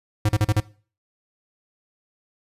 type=tone bursts; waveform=square; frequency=105.6 Hz; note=G#2; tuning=29 cents sharp; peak=-17 dBFS; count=5; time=0.25-0.602 s; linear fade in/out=5 ms; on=40 ms; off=38 ms; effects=noise-tail reverb RT60 0.4 s tail -20 dB re dry + resampled to 32000 Hz